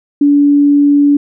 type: tone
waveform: sine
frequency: 287.3 Hz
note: D4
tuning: 38 cents flat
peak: -5 dBFS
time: 0.21-1.17 s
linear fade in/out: 5 ms
effects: none